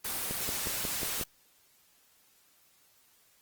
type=noise; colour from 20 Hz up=white; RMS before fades=-34 dBFS; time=0.04-1.24 s; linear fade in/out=10 ms
type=click train; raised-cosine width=2 ms; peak=-23 dBFS; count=6; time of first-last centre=0.31-1.213 s; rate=5.54 Hz
effects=white hiss -65 dBFS RMS until 3.41 s + Opus 24 kbps